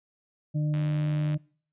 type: harmonic tone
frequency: 150.8 Hz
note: D3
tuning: 46 cents sharp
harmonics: 1 / 2 / 4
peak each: -24 / -37 / -43 dBFS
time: 0.54-1.38 s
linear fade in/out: 20 ms
type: click train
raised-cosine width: 0.3 ms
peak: -27 dBFS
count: 57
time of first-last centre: 0.74-1.343 s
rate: 92.9 Hz
effects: noise-tail reverb RT60 0.5 s tail -24 dB re dry + resampled to 8000 Hz